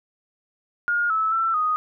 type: tone with pitch steps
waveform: sine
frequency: 1423 / 1304 / 1338 / 1245 Hz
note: F6 / E6 / E6 / D#6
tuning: +32 / -19 / +25 / +1 cents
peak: -19 dBFS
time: 0.88-1.76 s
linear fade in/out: 0 ms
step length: 220 ms
effects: none